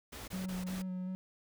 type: noise bursts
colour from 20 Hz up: pink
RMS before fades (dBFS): -46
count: 4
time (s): 0.12-0.823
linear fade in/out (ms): 10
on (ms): 160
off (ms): 21
type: tone with vibrato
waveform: triangle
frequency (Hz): 185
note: F#3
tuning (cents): 0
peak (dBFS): -34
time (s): 0.33-1.15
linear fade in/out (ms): 0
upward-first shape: square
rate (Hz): 2.7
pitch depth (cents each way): 14
effects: none